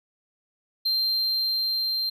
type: tone with level ramp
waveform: triangle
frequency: 4159 Hz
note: C8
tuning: 11 cents flat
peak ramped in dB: -20 to -23 dBFS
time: 0.85-2.1 s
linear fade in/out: 10 ms
effects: none